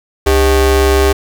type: ring-modulated tone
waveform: 40% pulse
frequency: 233.2 Hz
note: A#3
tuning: 1 cent sharp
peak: -4 dBFS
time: 0.26-1.13 s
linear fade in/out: 10 ms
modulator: 166 Hz
effects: none

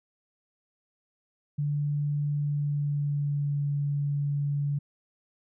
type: tone with pitch glide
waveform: sine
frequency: 146 to 143.49 Hz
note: D3 to D3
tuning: -10 to -40 cents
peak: -25 dBFS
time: 1.58-4.79 s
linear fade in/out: 10 ms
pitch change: -30 cents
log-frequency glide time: 2.35-3.67 s
effects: none

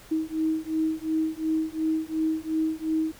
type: beating tone pair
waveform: sine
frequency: 315.8 / 318.6 Hz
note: D#4 / D#4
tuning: +26 / +41 cents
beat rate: 2.8 Hz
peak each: -27 dBFS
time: 0.11-3.12 s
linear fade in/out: 10 ms
effects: pink hiss -50 dBFS RMS until 3.19 s

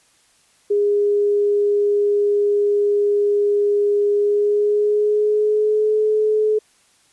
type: tone with pitch glide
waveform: sine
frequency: 410 to 429.1 Hz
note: G#4 to A4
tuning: -22 to -43 cents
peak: -14 dBFS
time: 0.7-6.59 s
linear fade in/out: 10 ms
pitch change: +79 cents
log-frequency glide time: 4.12-5.96 s
effects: white hiss -57 dBFS RMS until 7.12 s + resampled to 24000 Hz

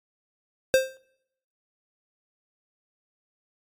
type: tone with exponential decay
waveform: square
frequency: 525 Hz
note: C5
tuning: 6 cents sharp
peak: -14 dBFS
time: 0.74-0.97 s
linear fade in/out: 0 ms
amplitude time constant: 50 ms
effects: noise-tail reverb RT60 0.8 s tail -26 dB re dry + AAC 64 kbps

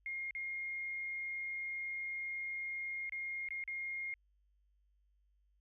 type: tone with dropouts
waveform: sine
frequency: 2134 Hz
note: C7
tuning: 34 cents sharp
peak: -38 dBFS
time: 0.06-4.14 s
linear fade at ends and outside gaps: 1 ms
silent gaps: 0.309-0.35 / 3.095-3.122 / 3.487-3.506 / 3.639-3.677 s
effects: added 50 Hz sine -70 dBFS peak until 5.6 s

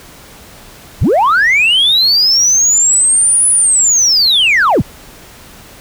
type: linear two-way sweep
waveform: sine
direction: up then down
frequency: 39.94 to 10020 to 39.94 Hz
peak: -5 dBFS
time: 1.01-4.82 s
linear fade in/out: 10 ms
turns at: 3.49 s
effects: tanh soft clip ceiling -5 dBFS + pink hiss -37 dBFS RMS until 5.8 s

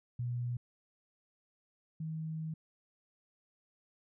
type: tone pair in turn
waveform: sine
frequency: 121.6 / 158.77 Hz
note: B2 / D#3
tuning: -26 / +35 cents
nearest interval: perfect fourth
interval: 461 cents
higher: second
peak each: -33 / -36 dBFS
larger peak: first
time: 0.19-0.57 / 2-2.54 s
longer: second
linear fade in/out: 5 ms
effects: none

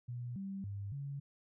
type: tone with pitch steps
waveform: sine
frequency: 121.6 / 194.9 / 100.1 / 140.3 Hz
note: B2 / G3 / G2 / C#3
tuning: -26 / -10 / +37 / +21 cents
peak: -39 dBFS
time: 0.08-1.2 s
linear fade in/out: 10 ms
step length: 280 ms
effects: none

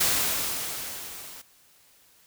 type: noise with level ramp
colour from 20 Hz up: white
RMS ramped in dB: -22 to -44 dBFS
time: 0-1.42 s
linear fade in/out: 10 ms
effects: white hiss -59 dBFS RMS until 2.26 s

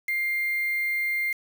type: tone with quantisation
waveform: sine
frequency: 2100 Hz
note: C7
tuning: 6 cents sharp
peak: -24 dBFS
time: 0.08-1.33 s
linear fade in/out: 5 ms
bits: 6
effects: none

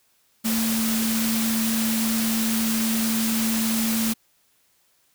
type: tone in noise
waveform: sine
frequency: 223.9 Hz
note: A3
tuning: 30 cents sharp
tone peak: -22 dBFS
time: 0.44-4.14 s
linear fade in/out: 20 ms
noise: white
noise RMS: -27 dBFS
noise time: 0.44-4.14 s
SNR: +2 dB
effects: white hiss -64 dBFS RMS until 5.14 s

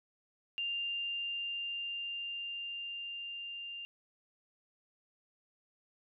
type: tone with level ramp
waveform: sine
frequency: 2794 Hz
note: F7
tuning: in tune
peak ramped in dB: -33 to -41 dBFS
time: 0.58-3.85 s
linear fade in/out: 0 ms
effects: none

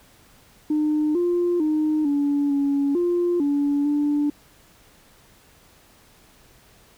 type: tone with pitch steps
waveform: sine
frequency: 303.4 / 350.5 / 307.4 / 286.2 / 281.2 / 350.1 / 286.2 / 292.5 Hz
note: D#4 / F4 / D#4 / D4 / C#4 / F4 / D4 / D4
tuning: -44 / +6 / -21 / -45 / +25 / +4 / -45 / -7 cents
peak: -17 dBFS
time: 0.7-4.3 s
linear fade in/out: 5 ms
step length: 450 ms
effects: tanh soft clip ceiling -15 dBFS + pink hiss -54 dBFS RMS until 6.97 s

